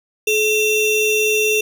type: ring-modulated tone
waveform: square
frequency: 1568 Hz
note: G6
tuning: in tune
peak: -12 dBFS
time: 0.27-1.61 s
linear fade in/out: 5 ms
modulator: 1140 Hz
effects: none